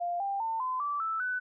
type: tone with pitch steps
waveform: sine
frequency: 698.5 / 793.1 / 900.6 / 1022.7 / 1161.2 / 1318.6 / 1497.3 Hz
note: F5 / G5 / A5 / C6 / D6 / E6 / F#6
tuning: 0 / +20 / +40 / -40 / -20 / 0 / +20 cents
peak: -29 dBFS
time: 0-1.4 s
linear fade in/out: 20 ms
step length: 200 ms
effects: none